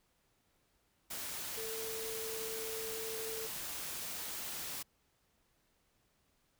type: tone in noise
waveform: sine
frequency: 446 Hz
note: A4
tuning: 23 cents sharp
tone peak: -42 dBFS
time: 1.57-3.47 s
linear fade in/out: 10 ms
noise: white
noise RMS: -42 dBFS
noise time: 1.1-4.83 s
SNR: -3 dB
effects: pink hiss -75 dBFS RMS until 6.59 s